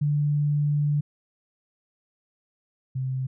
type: tone pair in turn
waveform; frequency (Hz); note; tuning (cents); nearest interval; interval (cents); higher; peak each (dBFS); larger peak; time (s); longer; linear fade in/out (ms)
sine; 146.83 / 130.81; D3 / C3; 0 / 0; major second; 200; first; -20 / -25; first; 0.01-1.01 / 2.95-3.27; first; 10
effects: none

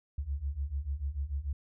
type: beating tone pair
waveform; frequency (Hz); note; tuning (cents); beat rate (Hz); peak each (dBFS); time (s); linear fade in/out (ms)
sine; 66.6 / 73.4; C2 / D2; +31 / 0; 6.8; -36 / -34; 0.18-1.53; 5
effects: none

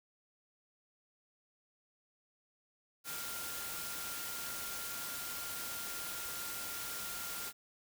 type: tone in noise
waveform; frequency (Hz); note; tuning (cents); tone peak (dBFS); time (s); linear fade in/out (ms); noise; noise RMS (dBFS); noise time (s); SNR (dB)
sine; 1396.9; F6; 0; -48; 3.04-7.53; 50; white; -42; 3.04-7.53; -9
effects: none

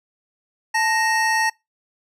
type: tone pair together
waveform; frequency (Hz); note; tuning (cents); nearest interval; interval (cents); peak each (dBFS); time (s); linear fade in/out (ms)
square; 882.1 / 1864.7; A5 / A#6; +4 / 0; octave + minor second; 1296; -21; 0.74-1.5; 10
effects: noise-tail reverb RT60 0.2 s tail -23 dB re dry + low-pass 9000 Hz 12 dB/octave

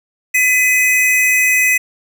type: tone pair together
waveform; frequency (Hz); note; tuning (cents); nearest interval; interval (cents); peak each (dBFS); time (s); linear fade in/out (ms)
square; 2006 / 2527; B6 / D#7; +26 / +26; major third; 400; -14; 0.34-1.78; 10
effects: none

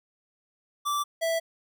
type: tone pair in turn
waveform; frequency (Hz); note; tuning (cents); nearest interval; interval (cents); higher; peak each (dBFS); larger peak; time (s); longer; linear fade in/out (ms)
square; 1166 / 658.9; D6 / E5; -13 / -1; minor seventh; 988; first; -26 / -25; second; 0.85-1.04 / 1.21-1.4; neither; 20
effects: none

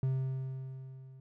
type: tone with level ramp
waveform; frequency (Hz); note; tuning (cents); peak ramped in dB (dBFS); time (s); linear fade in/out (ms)
triangle; 131.9; C3; +14; -25 to -48; 0.03-1.2; 2
effects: none

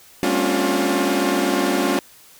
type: tone cluster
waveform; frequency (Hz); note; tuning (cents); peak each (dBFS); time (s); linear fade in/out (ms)
sawtooth; 197.7 / 226 / 267.3 / 286.4 / 355.3; G3 / A3 / C4 / D4 / F4; +15 / +47 / +37 / -43 / +30; -22 / -24 / -20 / -19 / -18; 0.23-1.99; 0
effects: white hiss -48 dBFS RMS until 2.39 s

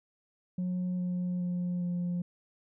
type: tone with pitch steps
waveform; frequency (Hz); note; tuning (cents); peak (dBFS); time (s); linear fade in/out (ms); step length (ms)
sine; 181.1 / 179.43 / 177.78 / 176.15; F#3 / F3 / F3 / F3; -37 / +47 / +31 / +15; -27; 0.58-2.22; 5; 410
effects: tanh soft clip ceiling -28 dBFS

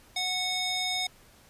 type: tone with band-pass filter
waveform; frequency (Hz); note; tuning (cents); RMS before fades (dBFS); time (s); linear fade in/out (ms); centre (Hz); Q
square; 736; F#5; -9; -30; 0.16-1.07; 5; 4200; 1.7
effects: pink hiss -57 dBFS RMS until 1.49 s + resampled to 32000 Hz

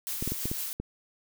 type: noise with tremolo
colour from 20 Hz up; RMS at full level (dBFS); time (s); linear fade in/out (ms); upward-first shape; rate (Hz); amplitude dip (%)
blue; -33; 0.07-0.73; 0; sine; 6; 30
type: clicks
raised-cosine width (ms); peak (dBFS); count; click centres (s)
3; -19; 6; 0.225 / 0.276 / 0.32 / 0.456 / 0.515 / 0.8
effects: none

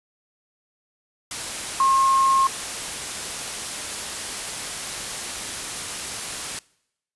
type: tone in noise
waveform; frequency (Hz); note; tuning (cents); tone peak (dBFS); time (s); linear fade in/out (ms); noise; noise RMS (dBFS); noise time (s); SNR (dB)
sine; 1074; C6; +45; -15; 1.8-2.47; 2; white; -30; 1.31-6.59; +12
effects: noise-tail reverb RT60 0.8 s tail -24 dB re dry + resampled to 24000 Hz

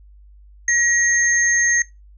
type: tone pair together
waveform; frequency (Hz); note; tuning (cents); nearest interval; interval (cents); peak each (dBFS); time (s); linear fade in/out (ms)
sine; 1900 / 6391; A#6 / G8; +33 / +33; octave + major sixth; 2100; -17; 0.68-1.82; 2
effects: noise-tail reverb RT60 0.2 s tail -20 dB re dry + added 50 Hz sine -43 dBFS peak until 2.17 s

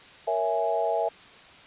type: chord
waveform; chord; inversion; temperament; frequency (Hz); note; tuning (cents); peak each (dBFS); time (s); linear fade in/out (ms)
sine; A# half-diminished seventh; none; equal with one note detuned; 466.2 / 558.2 / 659.3 / 830.6; A#4 / C#5 / E5 / G#5; 0 / +12 / 0 / 0; -30 / -32 / -26 / -29; 0.27-1.09; 10
effects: white hiss -49 dBFS RMS until 1.66 s + resampled to 8000 Hz

